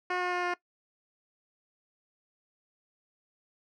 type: tone with pitch steps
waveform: 10% pulse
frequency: 361.3 / 359 / 356.7 / 354.5 Hz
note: F#4 / F4 / F4 / F4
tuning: -41 / +48 / +37 / +26 cents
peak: -20 dBFS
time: 0.1-0.54 s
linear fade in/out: 5 ms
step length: 110 ms
effects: noise-tail reverb RT60 0.1 s tail -19 dB re dry + low-pass 3000 Hz 12 dB/octave